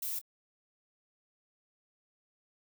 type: noise with echo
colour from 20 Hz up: violet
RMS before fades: -36 dBFS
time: 0.02-0.19 s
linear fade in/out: 5 ms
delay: 25 ms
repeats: 1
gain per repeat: -14 dB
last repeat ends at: 0.215 s
effects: none